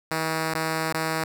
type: tone with dropouts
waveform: 5% pulse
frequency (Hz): 160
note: D#3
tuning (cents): +49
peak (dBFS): -13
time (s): 0.11-1.24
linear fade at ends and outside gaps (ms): 2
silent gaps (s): 0.537-0.549 / 0.926-0.943
effects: none